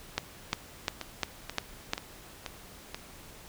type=two click trains; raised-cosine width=0.2 ms; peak=-10 / -18 dBFS; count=6 / 6; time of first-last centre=0.18-1.934 / 0.53-2.945 s; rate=2.85 / 2.07 Hz; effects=pink hiss -50 dBFS RMS until 3.48 s